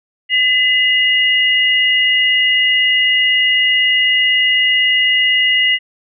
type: tone pair together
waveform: sine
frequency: 2016 / 2858 Hz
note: B6 / F7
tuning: +35 / +39 cents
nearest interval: tritone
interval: 604 cents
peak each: -13 dBFS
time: 0.29-5.79 s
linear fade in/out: 50 ms
effects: none